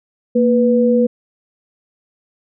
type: tone pair together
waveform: sine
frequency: 232.1 / 491.9 Hz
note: A#3 / B4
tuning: -7 / -7 cents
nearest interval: octave + minor second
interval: 1300 cents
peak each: -13 dBFS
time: 0.35-1.07 s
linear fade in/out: 10 ms
effects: none